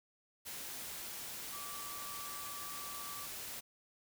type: tone in noise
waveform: sine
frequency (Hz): 1159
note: D6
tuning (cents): -23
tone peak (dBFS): -48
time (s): 1.52-3.27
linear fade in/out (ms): 20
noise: white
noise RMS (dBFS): -45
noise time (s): 0.45-3.61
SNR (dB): -6
effects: none